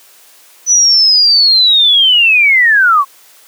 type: linear sweep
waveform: sine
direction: down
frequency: 6000 to 1066 Hz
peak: -5 dBFS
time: 0.66-3.05 s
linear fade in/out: 50 ms
effects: white hiss -43 dBFS RMS until 3.47 s + high-pass 400 Hz 12 dB/octave